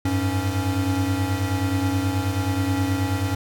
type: tone cluster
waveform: square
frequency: 92.8 / 102.2 / 277.3 Hz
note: F#2 / G#2 / C#4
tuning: +6 / -27 / +1 cents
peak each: -26 dBFS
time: 0.05-3.35 s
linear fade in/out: 5 ms
effects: none